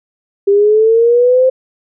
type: linear sweep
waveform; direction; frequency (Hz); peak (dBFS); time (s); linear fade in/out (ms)
sine; up; 395.3 to 523.3; -6; 0.47-1.5; 10
effects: none